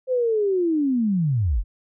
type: linear sweep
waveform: sine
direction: down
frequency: 523.3 to 34.96 Hz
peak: -18 dBFS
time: 0.07-1.64 s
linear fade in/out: 50 ms
effects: none